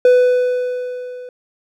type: tone with level ramp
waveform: triangle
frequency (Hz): 498.2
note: B4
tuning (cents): +15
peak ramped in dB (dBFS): -4 to -28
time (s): 0.05-1.29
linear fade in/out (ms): 2
effects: none